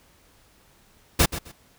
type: noise with echo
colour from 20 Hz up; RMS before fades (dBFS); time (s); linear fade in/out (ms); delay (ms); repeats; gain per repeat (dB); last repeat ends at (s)
pink; -17; 1.19-1.26; 10; 130; 2; -13; 1.52
effects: pink hiss -58 dBFS RMS until 1.78 s